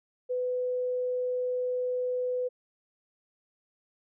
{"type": "tone", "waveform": "sine", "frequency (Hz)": 500, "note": "B4", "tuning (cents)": 21, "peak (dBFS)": -27, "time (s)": [0.29, 2.49], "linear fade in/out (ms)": 20, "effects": []}